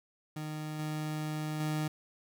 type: tone with level steps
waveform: 30% pulse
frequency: 153.6 Hz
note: D#3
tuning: 22 cents flat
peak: -34 / -31 / -28 dBFS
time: 0.36-1.88 s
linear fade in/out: 5 ms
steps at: 0.79 / 1.6 s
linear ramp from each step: 2 ms
effects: none